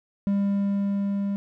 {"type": "tone with level ramp", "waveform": "triangle", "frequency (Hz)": 199.7, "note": "G3", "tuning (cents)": 32, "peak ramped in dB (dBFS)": [-18, -22], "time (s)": [0.27, 1.36], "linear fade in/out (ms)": 0, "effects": []}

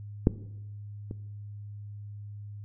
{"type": "clicks", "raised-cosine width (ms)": 3, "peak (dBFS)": [-6, -24], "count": 2, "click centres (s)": [0.271, 1.111], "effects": ["noise-tail reverb RT60 0.9 s tail -17 dB re dry", "added 103 Hz sine -39 dBFS peak until 2.64 s"]}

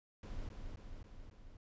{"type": "noise with echo", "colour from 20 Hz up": "brown", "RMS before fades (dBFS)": -43, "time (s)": [0.23, 0.49], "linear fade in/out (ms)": 2, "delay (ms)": 270, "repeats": 4, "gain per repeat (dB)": -3, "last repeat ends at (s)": 1.57, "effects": ["resampled to 16000 Hz"]}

